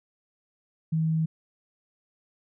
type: tone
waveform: sine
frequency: 160 Hz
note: D#3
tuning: 49 cents sharp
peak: -22 dBFS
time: 0.92-1.26 s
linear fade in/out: 10 ms
effects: none